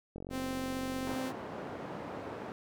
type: click train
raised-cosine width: 2 ms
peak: -29 dBFS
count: 46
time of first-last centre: 0.16-1.138 s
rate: 46 Hz
type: tone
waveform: sawtooth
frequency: 260.8 Hz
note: C4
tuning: 5 cents flat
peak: -31 dBFS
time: 0.3-1.33 s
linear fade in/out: 50 ms
type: band-pass noise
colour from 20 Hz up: white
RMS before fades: -42 dBFS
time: 1.07-2.52 s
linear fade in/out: 0 ms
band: 120 to 730 Hz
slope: 12 dB/octave
effects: none